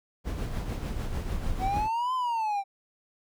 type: noise with tremolo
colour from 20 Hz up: brown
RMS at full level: -29 dBFS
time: 0.24-1.89 s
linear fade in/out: 50 ms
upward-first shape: triangle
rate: 6.7 Hz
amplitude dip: 50%
type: exponential two-way sweep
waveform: triangle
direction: up then down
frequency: 740 to 1037 to 777 Hz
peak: -24 dBFS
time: 1.59-2.64 s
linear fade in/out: 50 ms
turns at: 2.14 s
effects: none

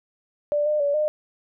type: tone with pitch steps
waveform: sine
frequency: 588 / 603 / 572 / 607 Hz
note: D5 / D5 / D5 / D#5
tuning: +2 / +46 / -46 / -43 cents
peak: -19 dBFS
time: 0.52-1.08 s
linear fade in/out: 0 ms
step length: 140 ms
effects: none

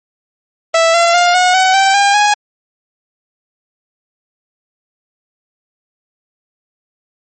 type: tone with pitch steps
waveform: sawtooth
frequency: 659.3 / 681.4 / 704.2 / 727.7 / 752.1 / 777.3 / 803.3 / 830.2 Hz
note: E5 / F5 / F5 / F#5 / F#5 / G5 / G5 / G#5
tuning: 0 / -43 / +14 / -29 / +28 / -15 / +42 / -1 cents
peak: -4 dBFS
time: 0.74-2.34 s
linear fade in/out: 5 ms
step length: 200 ms
effects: MP3 32 kbps

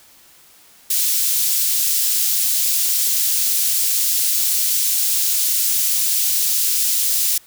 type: high-pass noise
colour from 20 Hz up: white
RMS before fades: -18 dBFS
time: 0.9-7.38 s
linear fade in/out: 5 ms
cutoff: 4400 Hz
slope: 12 dB/octave
effects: white hiss -49 dBFS RMS until 7.46 s

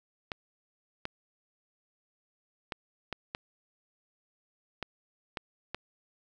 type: clicks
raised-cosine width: 0.3 ms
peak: -18 dBFS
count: 8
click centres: 0.318 / 1.054 / 2.722 / 3.127 / 3.349 / 4.827 / 5.372 / 5.746 s
effects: none

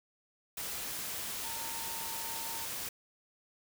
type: tone in noise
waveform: sine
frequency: 912 Hz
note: A#5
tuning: 38 cents flat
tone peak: -45 dBFS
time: 1.44-2.65 s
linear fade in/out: 5 ms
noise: white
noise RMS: -39 dBFS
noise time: 0.57-2.89 s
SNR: -9 dB
effects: none

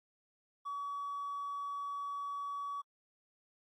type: tone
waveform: triangle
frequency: 1135 Hz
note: C#6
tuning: 41 cents sharp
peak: -34 dBFS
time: 0.65-2.82 s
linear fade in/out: 20 ms
effects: tanh soft clip ceiling -34 dBFS + AAC 64 kbps

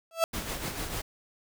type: tone with exponential growth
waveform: 35% pulse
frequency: 660 Hz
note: E5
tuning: 2 cents sharp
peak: -17 dBFS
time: 0.11-0.24 s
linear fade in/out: 1 ms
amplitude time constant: 28 ms
type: noise with tremolo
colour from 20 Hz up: pink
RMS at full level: -33 dBFS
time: 0.33-1.02 s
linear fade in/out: 10 ms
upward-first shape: sine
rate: 6.7 Hz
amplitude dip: 50%
effects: none

